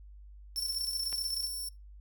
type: tone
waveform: 5% pulse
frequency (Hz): 5430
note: F8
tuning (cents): -50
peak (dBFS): -30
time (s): 0.56-1.69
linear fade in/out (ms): 5
type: tone bursts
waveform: sine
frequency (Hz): 5400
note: E8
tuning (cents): +41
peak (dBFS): -33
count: 15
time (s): 0.56-1.469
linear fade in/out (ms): 0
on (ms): 41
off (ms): 21
type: click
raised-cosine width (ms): 0.3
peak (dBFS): -27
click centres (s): 1.128
effects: noise-tail reverb RT60 0.2 s tail -21 dB re dry + added 50 Hz sine -48 dBFS peak until 2 s